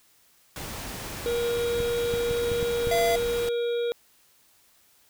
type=noise; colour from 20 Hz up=pink; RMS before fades=-36 dBFS; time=0.56-3.49 s; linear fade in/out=2 ms
type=harmonic tone; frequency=473.8 Hz; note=A#4; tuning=28 cents sharp; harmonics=1 / 3 / 5 / 7 / 8; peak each=-24 / -42 / -45 / -43 / -42 dBFS; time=1.26-3.92 s; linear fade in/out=0 ms
type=clicks; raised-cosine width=5 ms; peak=-20 dBFS; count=6; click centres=1.803 / 2.139 / 2.311 / 2.517 / 2.628 / 2.872 s
type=tone; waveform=square; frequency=680 Hz; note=F5; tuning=46 cents flat; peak=-23 dBFS; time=2.91-3.16 s; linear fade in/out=5 ms
effects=white hiss -61 dBFS RMS until 5.09 s